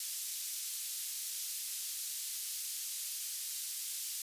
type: band-pass noise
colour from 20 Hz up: white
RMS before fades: -40 dBFS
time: 0-4.22 s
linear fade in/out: 2 ms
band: 4300 to 13000 Hz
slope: 12 dB/octave
effects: resampled to 32000 Hz